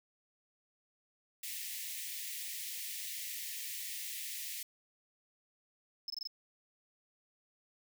white high-pass noise, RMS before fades -42 dBFS, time 1.43-4.63 s, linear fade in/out 5 ms, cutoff 1800 Hz, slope 96 dB/octave
triangle tone bursts, 5220 Hz, E8, 18 cents flat, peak -36 dBFS, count 5, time 6.08-6.273 s, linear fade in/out 2 ms, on 21 ms, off 22 ms
effects none

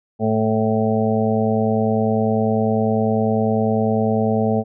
harmonic tone, 110 Hz, A2, in tune, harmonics 1 / 2 / 4 / 5 / 6 / 7, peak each -23 / -19 / -22 / -26 / -25 / -26 dBFS, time 0.19-4.64 s, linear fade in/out 50 ms, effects none

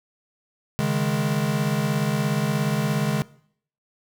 square chord, C# suspended second, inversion none, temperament equal, 138.59 / 155.56 / 207.7 Hz, C#3 / D#3 / G#3, 0 / 0 / 0 cents, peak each -26 dBFS, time 0.79-3.22 s, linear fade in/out 0 ms, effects noise-tail reverb RT60 0.6 s tail -20 dB re dry

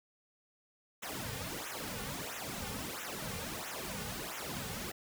pink noise with flanger, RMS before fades -41 dBFS, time 1.02-4.92 s, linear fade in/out 10 ms, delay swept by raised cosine 0.21 to 3.11 ms, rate 1.5 Hz, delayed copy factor -0.95, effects none

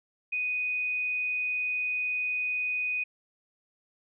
sine tone, 2489 Hz, D#7, in tune, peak -27 dBFS, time 0.32-3.04 s, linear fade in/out 10 ms, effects none

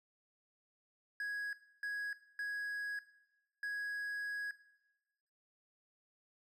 triangle tone bursts at uneven times, 1661.2 Hz, G#6, in tune, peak -35 dBFS, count 4, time 1.2-1.53 / 1.83-2.13 / 2.39-2.99 / 3.63-4.51 s, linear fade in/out 2 ms, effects noise-tail reverb RT60 1.0 s tail -17 dB re dry

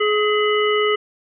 harmonic tone with a mistuned harmonic, 421.8 Hz, G#4, 27 cents sharp, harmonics 1 / 3 / 5 / 7, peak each -17 / -22 / -24 / -25 dBFS, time 0-0.96 s, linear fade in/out 10 ms, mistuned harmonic 5, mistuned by -63 cents, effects none

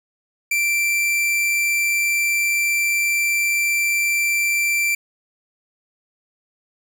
45% pulse tone, 2349 Hz, D7, in tune, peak -17 dBFS, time 0.51-4.95 s, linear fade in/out 5 ms, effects none

